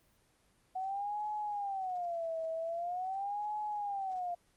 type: tone with vibrato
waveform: sine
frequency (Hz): 740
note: F#5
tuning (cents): 0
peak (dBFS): -34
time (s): 0.75-4.35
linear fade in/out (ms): 10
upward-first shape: sine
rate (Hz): 0.44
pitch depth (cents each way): 230
effects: pink hiss -70 dBFS RMS until 4.56 s + Opus 24 kbps